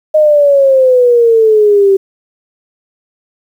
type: exponential sweep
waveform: sine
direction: down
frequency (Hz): 622.3 to 385.2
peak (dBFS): -4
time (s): 0.14-1.97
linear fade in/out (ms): 10
effects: 7-bit